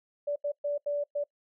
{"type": "tone bursts at uneven times", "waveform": "sine", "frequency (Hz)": 580, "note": "D5", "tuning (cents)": -22, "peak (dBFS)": -27, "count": 5, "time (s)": [[0.27, 0.36], [0.44, 0.52], [0.64, 0.78], [0.86, 1.04], [1.15, 1.24]], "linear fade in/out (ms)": 10, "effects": ["noise-tail reverb RT60 0.1 s tail -23 dB re dry"]}